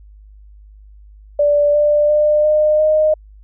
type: tone with pitch steps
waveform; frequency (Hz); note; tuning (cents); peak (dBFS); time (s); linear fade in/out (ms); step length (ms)
sine; 584 / 592.2 / 600.4 / 608.8 / 617.3; D5 / D5 / D5 / D#5 / D#5; -10 / +14 / +38 / -38 / -14; -10; 1.39-3.14; 5; 350
effects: added 51 Hz sine -39 dBFS peak until 3.43 s